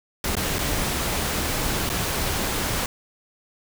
pink noise with dropouts, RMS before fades -25 dBFS, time 0.24-2.86 s, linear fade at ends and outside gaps 2 ms, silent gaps 0.353-0.367 / 0.585-0.589 / 1.893-1.899 s, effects none

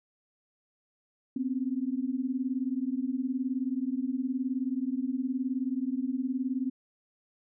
sine beating tone pair, 250 / 269 Hz, B3 / C4, +21 / +48 cents, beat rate 19 Hz, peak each -31 dBFS, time 1.36-6.7 s, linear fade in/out 5 ms, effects none

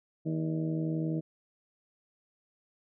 harmonic tone with a mistuned harmonic, 79.6 Hz, D#2, 40 cents sharp, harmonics 2 / 3 / 4 / 5 / 6 / 7 / 8, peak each -31 / -43 / -33 / -47 / -43 / -47 / -47 dBFS, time 0.25-1.21 s, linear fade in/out 20 ms, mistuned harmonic 7, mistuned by +85 cents, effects none

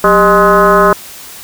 sine tone with frequency modulation, 830.6 Hz, G#5, in tune, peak -4 dBFS, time 0.04-0.93 s, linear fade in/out 2 ms, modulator 216 Hz, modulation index 2.7, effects white hiss -31 dBFS RMS until 1.43 s

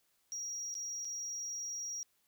sine tone with dropouts, 5690 Hz, F8, 31 cents sharp, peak -36 dBFS, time 0.32-2.03 s, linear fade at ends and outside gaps 0 ms, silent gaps 0.742-0.752 / 1.047-1.052 s, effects tanh soft clip ceiling -36 dBFS + white hiss -75 dBFS RMS until 2.27 s

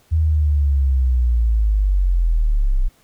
sine linear sweep, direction down, 80.9 to 30.38 Hz, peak -13 dBFS, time 0.11-2.89 s, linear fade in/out 20 ms, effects pink hiss -56 dBFS RMS until 3.03 s

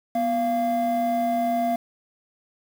triangle tone pair together, 244 / 690 Hz, B3 / F5, -21 / -21 cents, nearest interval octave + tritone, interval 1800 cents, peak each -23 / -19 dBFS, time 0.15-1.76 s, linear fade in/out 5 ms, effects tanh soft clip ceiling -15 dBFS + 7-bit

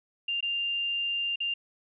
sine tone with dropouts, 2794 Hz, F7, in tune, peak -27 dBFS, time 0.28-1.54 s, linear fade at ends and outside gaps 5 ms, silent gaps 0.407-0.426 / 1.359-1.403 s, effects none

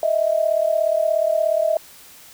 sine tone pair together, 622.4 / 659.3 Hz, D#5 / E5, 0 / 0 cents, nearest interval minor second, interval 100 cents, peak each -19 dBFS, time 0.03-1.77 s, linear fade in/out 2 ms, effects white hiss -45 dBFS RMS until 2.33 s

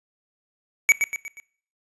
square tone with echo, 2266 Hz, C#7, 37 cents sharp, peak -12 dBFS, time 0.89-0.92 s, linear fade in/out 0 ms, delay 120 ms, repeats 4, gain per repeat -7 dB, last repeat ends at 1.4 s, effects noise-tail reverb RT60 0.5 s tail -19 dB re dry + resampled to 24000 Hz

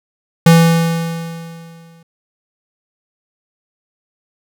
square tone with exponential decay, 166.1 Hz, E3, 13 cents sharp, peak -4 dBFS, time 0.46-2.03 s, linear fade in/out 5 ms, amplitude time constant 340 ms, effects none

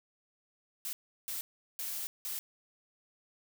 blue noise bursts at uneven times, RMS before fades -38 dBFS, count 4, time 0.85-0.93 / 1.28-1.41 / 1.79-2.07 / 2.25-2.39 s, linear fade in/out 0 ms, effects none

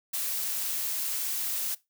blue noise, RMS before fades -31 dBFS, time 0.13-1.75 s, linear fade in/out 10 ms, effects noise-tail reverb RT60 0.2 s tail -19 dB re dry

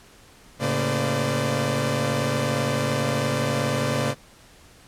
sawtooth tone cluster, 109.4 / 138.2 / 231 / 512 / 590 Hz, A2 / C#3 / A#3 / C5 / D5, -9 / -5 / -16 / -38 / +8 cents, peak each -26 / -22 / -26 / -25 / -25 dBFS, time 0.59-4.15 s, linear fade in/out 50 ms, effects pink hiss -51 dBFS RMS until 4.87 s + low-pass 11000 Hz 12 dB/octave

